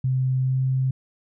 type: tone with pitch glide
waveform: sine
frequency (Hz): 130 to 131.13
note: C3 to C3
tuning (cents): -11 to +4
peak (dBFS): -19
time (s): 0.04-0.91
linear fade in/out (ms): 5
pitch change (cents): +15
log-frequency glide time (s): 0.41-0.59
effects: none